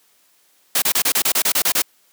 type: noise bursts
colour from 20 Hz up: white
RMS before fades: -17 dBFS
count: 11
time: 0.75-1.821 s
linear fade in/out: 5 ms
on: 71 ms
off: 29 ms
effects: white hiss -58 dBFS RMS until 2.12 s + high-pass 200 Hz 12 dB/octave